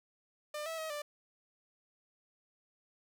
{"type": "tone with pitch steps", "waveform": "sawtooth", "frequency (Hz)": [599, 650, 635, 590], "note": ["D5", "E5", "D#5", "D5"], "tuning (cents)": [34, -24, 35, 8], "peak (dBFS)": -34, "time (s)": [0.54, 1.02], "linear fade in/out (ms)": 5, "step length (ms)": 120, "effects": []}